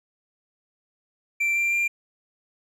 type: tone with pitch steps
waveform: triangle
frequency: 2349 / 2367 / 2385 Hz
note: D7 / D7 / D7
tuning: 0 / +13 / +26 cents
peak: -19 dBFS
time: 1.4-1.88 s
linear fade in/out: 10 ms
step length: 160 ms
effects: none